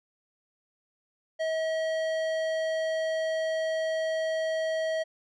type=tone with low-pass filter; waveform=square; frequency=640 Hz; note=D#5; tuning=49 cents sharp; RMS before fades=-29 dBFS; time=1.39-5.04 s; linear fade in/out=20 ms; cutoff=4600 Hz; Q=0.51; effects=none